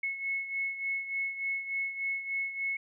sine beating tone pair, 2190 / 2193.4 Hz, C#7 / C#7, -22 / -19 cents, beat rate 3.4 Hz, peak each -32 / -38 dBFS, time 0.03-2.77 s, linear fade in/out 5 ms, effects none

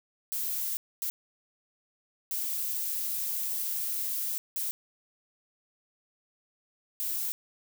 violet noise bursts at uneven times, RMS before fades -32 dBFS, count 5, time 0.32-0.77 / 1.02-1.1 / 2.31-4.38 / 4.56-4.71 / 7-7.32 s, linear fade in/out 0 ms, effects none

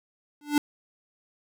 square tone with exponential growth, 293.7 Hz, D4, in tune, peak -17 dBFS, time 0.41-0.58 s, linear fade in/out 2 ms, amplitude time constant 36 ms, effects none

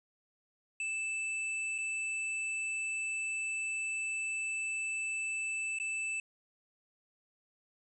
square tone with dropouts, 2637 Hz, E7, in tune, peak -34 dBFS, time 0.8-6.2 s, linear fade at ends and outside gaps 2 ms, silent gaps 1.781-1.785 / 5.787-5.799 s, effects resampled to 24000 Hz + 12-bit

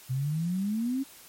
sine exponential sweep, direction up, 125.6 to 277.2 Hz, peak -26 dBFS, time 0.09-1.04 s, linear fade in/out 20 ms, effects white hiss -51 dBFS RMS until 1.28 s + MP3 64 kbps

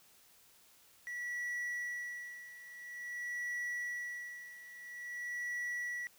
triangle tone with tremolo, 1943 Hz, B6, 29 cents flat, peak -34 dBFS, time 1.07-6.07 s, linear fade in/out 0 ms, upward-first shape sine, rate 0.49 Hz, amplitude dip 80%, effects white hiss -64 dBFS RMS until 6.18 s

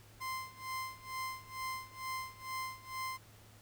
30% pulse tone with tremolo, 1042 Hz, C6, 7 cents flat, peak -34 dBFS, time 0.2-3.18 s, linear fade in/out 20 ms, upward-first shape sine, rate 2.2 Hz, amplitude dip 90%, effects added 106 Hz sine -59 dBFS peak until 3.61 s + pink hiss -61 dBFS RMS until 3.61 s

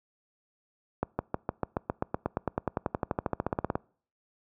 accelerating click train, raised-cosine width 1 ms, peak -13 dBFS, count 29, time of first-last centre 1.03-3.755 s, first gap 160 ms, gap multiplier 0.96, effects noise-tail reverb RT60 0.5 s tail -26 dB re dry + high-pass 60 Hz 12 dB/octave

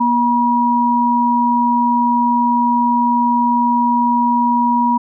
sine tone pair together, 239.6 / 962 Hz, A#3 / B5, +48 / -46 cents, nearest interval 2 octaves, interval 2406 cents, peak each -16 / -13 dBFS, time 0-4.98 s, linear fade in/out 10 ms, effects none

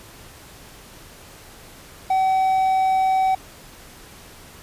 triangle tone, 760 Hz, F#5, 46 cents sharp, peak -14 dBFS, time 2.1-3.35 s, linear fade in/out 5 ms, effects pink hiss -44 dBFS RMS until 4.62 s + resampled to 32000 Hz

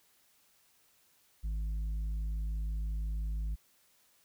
sine tone with tanh clipping, 52.9 Hz, G#1, 33 cents sharp, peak -33 dBFS, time 1.43-3.56 s, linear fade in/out 20 ms, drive 5 dB, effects white hiss -68 dBFS RMS until 4.24 s

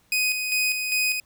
sawtooth tone with tremolo, 2500 Hz, D#7, 8 cents sharp, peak -17 dBFS, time 0.12-1.2 s, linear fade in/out 2 ms, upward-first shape square, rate 2.5 Hz, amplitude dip 45%, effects pink hiss -62 dBFS RMS until 1.25 s

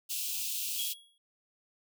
white high-pass noise, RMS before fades -35 dBFS, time 0.09-0.94 s, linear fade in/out 20 ms, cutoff 2500 Hz, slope 96 dB/octave
square tone with exponential decay, 3322 Hz, G#7, in tune, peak -33 dBFS, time 0.79-1.18 s, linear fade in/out 2 ms, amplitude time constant 84 ms
effects noise-tail reverb RT60 0.1 s tail -24 dB re dry

